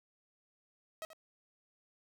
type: tone with echo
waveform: sawtooth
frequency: 639 Hz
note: D#5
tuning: 46 cents sharp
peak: -36 dBFS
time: 1.02-1.05 s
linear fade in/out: 0 ms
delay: 82 ms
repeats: 1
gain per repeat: -12 dB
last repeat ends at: 1.132 s
effects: none